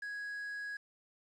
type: tone with quantisation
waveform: triangle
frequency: 1661.2 Hz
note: G#6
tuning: in tune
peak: -37 dBFS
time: 0.02-0.77 s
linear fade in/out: 5 ms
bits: 10
effects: low-pass 8000 Hz 12 dB/octave